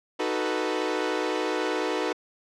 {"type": "chord", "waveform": "sawtooth", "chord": "B dominant seventh", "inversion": "first", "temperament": "equal", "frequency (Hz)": [311.1, 370, 440, 493.9], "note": ["D#4", "F#4", "A4", "B4"], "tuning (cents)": [0, 0, 0, 0], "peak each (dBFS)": -27, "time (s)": [0.19, 2.13], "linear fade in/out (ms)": 10, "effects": ["low-pass 5000 Hz 12 dB/octave"]}